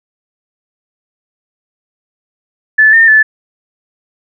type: tone with pitch steps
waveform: sine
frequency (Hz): 1741 / 1815 / 1742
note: A6 / A#6 / A6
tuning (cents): -19 / -47 / -18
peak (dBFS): -3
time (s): 2.78-3.23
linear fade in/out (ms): 10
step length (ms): 150
effects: none